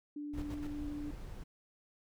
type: tone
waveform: sine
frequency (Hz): 293.7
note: D4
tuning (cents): 0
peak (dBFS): -39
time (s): 0.16-1.11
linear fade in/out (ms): 5
type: noise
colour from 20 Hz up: brown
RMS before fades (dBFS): -45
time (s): 0.33-1.44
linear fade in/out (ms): 10
type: noise bursts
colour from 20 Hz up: brown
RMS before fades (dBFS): -42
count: 3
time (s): 0.37-0.675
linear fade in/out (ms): 10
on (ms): 55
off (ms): 70
effects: none